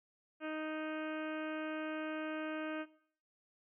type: harmonic tone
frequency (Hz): 311.1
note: D#4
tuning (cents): 0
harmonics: 1 / 2 / 3 / 4 / 5 / 6 / 7 / 8 / 9 / 10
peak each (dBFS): -41 / -43 / -53 / -49 / -47 / -57 / -55 / -52 / -56 / -62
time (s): 0.4-2.86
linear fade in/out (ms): 50
effects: noise-tail reverb RT60 0.6 s tail -19 dB re dry